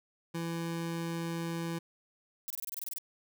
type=tone; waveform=25% pulse; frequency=167.2 Hz; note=E3; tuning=25 cents sharp; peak=-30 dBFS; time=0.34-1.79 s; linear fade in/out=10 ms
type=noise bursts; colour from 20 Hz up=violet; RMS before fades=-38 dBFS; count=11; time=2.48-2.983 s; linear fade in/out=0 ms; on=23 ms; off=25 ms
effects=none